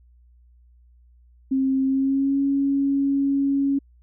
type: tone with pitch glide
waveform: sine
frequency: 266.3 to 277.1 Hz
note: C4 to C#4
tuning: +31 to -1 cents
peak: -18 dBFS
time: 1.51-3.79 s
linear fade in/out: 10 ms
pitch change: +68 cents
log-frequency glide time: 1.85-2.4 s
effects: added 60 Hz sine -51 dBFS peak until 4.02 s